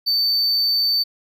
triangle tone, 4556 Hz, C#8, 47 cents sharp, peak -15 dBFS, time 0.06-1.04 s, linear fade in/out 20 ms, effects none

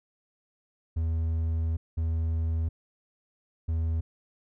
triangle tone bursts at uneven times, 81.3 Hz, E2, 23 cents flat, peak -23 dBFS, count 3, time 0.96-1.77 / 1.97-2.69 / 3.68-4.01 s, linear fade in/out 10 ms, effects none

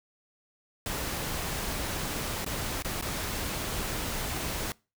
pink noise with dropouts, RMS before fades -33 dBFS, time 0.86-4.72 s, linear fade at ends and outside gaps 1 ms, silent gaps 2.446-2.463 / 2.823-2.847 / 3.012-3.024 s, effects noise-tail reverb RT60 0.3 s tail -24 dB re dry

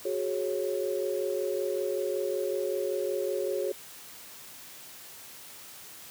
sine chord, F# suspended second, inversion none, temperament equal with one note detuned, 370 / 415.3 / 548 Hz, F#4 / G#4 / C#5, 0 / 0 / -20 cents, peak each -32 dBFS, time 0.05-3.72 s, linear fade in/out 5 ms, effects white hiss -47 dBFS RMS until 6.1 s + high-pass 80 Hz 12 dB/octave

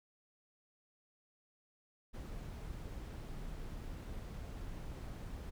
brown noise, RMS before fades -45 dBFS, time 2.13-5.51 s, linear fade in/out 20 ms, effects none

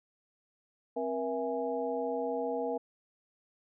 sine tone cluster, 264.4 / 477 / 662 / 828 Hz, C4 / A#4 / E5 / G#5, +18 / +40 / +7 / -5 cents, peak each -38 / -33 / -37 / -39 dBFS, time 0.96-2.78 s, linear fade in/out 10 ms, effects none

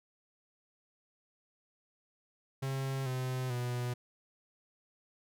45% pulse tone with pitch steps, 134.5 / 128.57 / 122.91 Hz, C3 / C3 / B2, +48 / -30 / -8 cents, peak -33 dBFS, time 2.62-3.94 s, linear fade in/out 10 ms, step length 440 ms, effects none

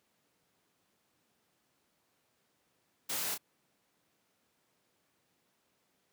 white noise with echo, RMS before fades -36 dBFS, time 3.09-3.35 s, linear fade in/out 10 ms, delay 30 ms, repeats 1, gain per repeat -6 dB, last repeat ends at 3.38 s, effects pink hiss -75 dBFS RMS until 6.12 s + high-pass 150 Hz 12 dB/octave

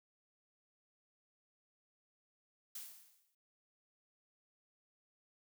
blue noise with exponential decay, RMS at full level -44 dBFS, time 2.75-3.35 s, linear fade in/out 5 ms, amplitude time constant 130 ms, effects noise-tail reverb RT60 0.4 s tail -26 dB re dry

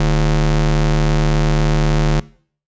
square ring-modulated tone, 92.5 Hz, F#2, in tune, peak -10 dBFS, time 0-2.2 s, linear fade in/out 5 ms, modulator 54.3 Hz, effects noise-tail reverb RT60 0.5 s tail -21 dB re dry + resampled to 16000 Hz

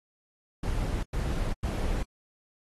brown noise bursts, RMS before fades -29 dBFS, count 3, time 0.63-2.03 s, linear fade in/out 5 ms, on 400 ms, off 100 ms, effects AAC 32 kbps

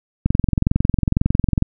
click train, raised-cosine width 5 ms, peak -3 dBFS, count 31, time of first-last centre 0.26-1.624 s, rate 22 Hz, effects none

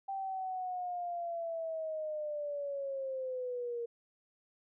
sine linear sweep, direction down, 784 to 466.2 Hz, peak -35 dBFS, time 0.08-3.86 s, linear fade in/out 10 ms, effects none

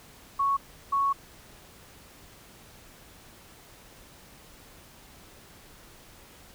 sine tone bursts at uneven times, 1108.7 Hz, C#6, in tune, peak -22 dBFS, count 2, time 0.39-0.57 / 0.92-1.13 s, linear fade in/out 10 ms, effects pink hiss -52 dBFS RMS until 6.54 s

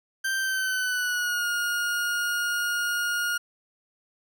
40% pulse tone with pitch glide, 1568 to 1429.6 Hz, G6 to F6, 0 to +40 cents, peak -24 dBFS, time 0.24-3.38 s, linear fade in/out 10 ms, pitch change -160 cents, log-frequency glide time 0.37-1.45 s, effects none

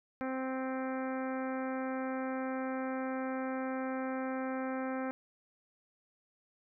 harmonic tone, 261.6 Hz, C4, in tune, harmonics 1 / 2 / 3 / 4 / 5 / 6 / 7 / 8 / 9, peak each -36 / -39 / -43 / -48 / -46 / -47 / -52 / -53 / -55 dBFS, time 0.21-5.11 s, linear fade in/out 0 ms, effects none

